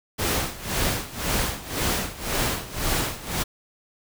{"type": "noise with tremolo", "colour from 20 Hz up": "pink", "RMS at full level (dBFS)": -23, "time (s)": [0.18, 3.44], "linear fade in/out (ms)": 20, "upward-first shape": "sine", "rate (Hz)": 1.9, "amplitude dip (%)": 85, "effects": []}